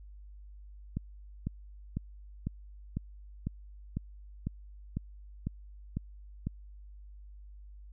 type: click train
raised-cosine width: 5 ms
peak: -20 dBFS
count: 12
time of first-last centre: 0.97-6.47 s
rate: 2 Hz
effects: added 50 Hz sine -47 dBFS peak until 7.92 s